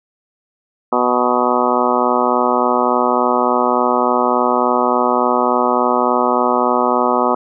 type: harmonic tone with a mistuned harmonic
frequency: 123.47 Hz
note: B2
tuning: in tune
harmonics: 2 / 3 / 4 / 5 / 6 / 7 / 8 / 9 / 10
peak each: -21 / -21 / -21 / -21 / -21 / -21 / -21 / -21 / -21 dBFS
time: 0.92-7.35 s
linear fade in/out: 5 ms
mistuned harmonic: 10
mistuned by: +26 cents
effects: none